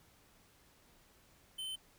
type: tone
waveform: square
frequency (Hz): 3070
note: G7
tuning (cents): -37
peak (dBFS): -40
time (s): 1.58-1.76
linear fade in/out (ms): 10
effects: pink hiss -66 dBFS RMS until 1.98 s